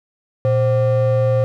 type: ring-modulated tone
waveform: triangle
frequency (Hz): 321.4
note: E4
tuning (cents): -44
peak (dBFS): -8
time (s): 0.45-1.44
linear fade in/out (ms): 0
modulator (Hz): 204
effects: none